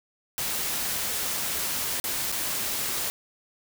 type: noise with dropouts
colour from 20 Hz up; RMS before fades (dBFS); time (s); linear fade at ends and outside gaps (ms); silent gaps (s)
white; -29; 0.38-3.1; 0; 2-2.041 / 2.317-2.324
effects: none